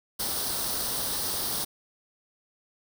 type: noise with comb filter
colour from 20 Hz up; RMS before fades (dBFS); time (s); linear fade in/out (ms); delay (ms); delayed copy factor
white; -30; 0.19-1.65; 10; 0.21; +0.65
effects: none